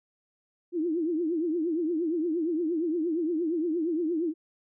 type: tone with vibrato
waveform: sine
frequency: 329.6 Hz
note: E4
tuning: in tune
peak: -25 dBFS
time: 0.72-4.34 s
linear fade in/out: 50 ms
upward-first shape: triangle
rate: 8.6 Hz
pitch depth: 170 cents each way
effects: none